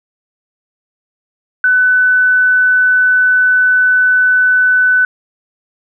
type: tone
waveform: sine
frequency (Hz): 1500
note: F#6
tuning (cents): +23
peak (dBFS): -7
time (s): 1.64-5.05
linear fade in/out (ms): 2
effects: none